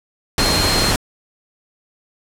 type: tone in noise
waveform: sine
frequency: 4208 Hz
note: C8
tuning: 9 cents sharp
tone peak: -19 dBFS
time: 0.39-0.91 s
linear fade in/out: 2 ms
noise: pink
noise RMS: -17 dBFS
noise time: 0.38-0.96 s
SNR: -5 dB
effects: low-pass 11000 Hz 12 dB/octave